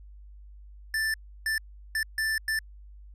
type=tone bursts at uneven times; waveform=square; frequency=1766 Hz; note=A6; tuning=6 cents sharp; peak=-26 dBFS; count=5; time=0.94-1.14 / 1.46-1.58 / 1.95-2.03 / 2.18-2.38 / 2.48-2.59 s; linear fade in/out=2 ms; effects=added 50 Hz sine -45 dBFS peak until 3.14 s + resampled to 32000 Hz